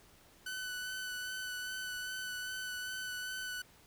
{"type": "tone with vibrato", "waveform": "sawtooth", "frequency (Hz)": 1500, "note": "F#6", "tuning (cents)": 23, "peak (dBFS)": -35, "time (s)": [0.46, 3.62], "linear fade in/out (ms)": 5, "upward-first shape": "sine", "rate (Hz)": 2.5, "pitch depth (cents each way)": 17, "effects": ["pink hiss -62 dBFS RMS until 3.86 s"]}